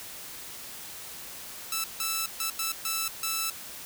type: tone bursts at uneven times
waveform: 5% pulse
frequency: 1318.5 Hz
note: E6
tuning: in tune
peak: -16 dBFS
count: 6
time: 1.72-1.84 / 2-2.26 / 2.4-2.5 / 2.59-2.72 / 2.85-3.08 / 3.23-3.5 s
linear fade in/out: 2 ms
effects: white hiss -42 dBFS RMS until 3.85 s